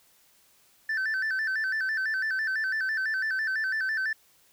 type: tone with vibrato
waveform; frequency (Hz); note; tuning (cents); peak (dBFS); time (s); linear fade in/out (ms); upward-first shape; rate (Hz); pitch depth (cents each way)
sine; 1646; G#6; -16; -23; 0.89-4.13; 5; square; 6; 120
effects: tanh soft clip ceiling -25 dBFS + white hiss -62 dBFS RMS until 4.52 s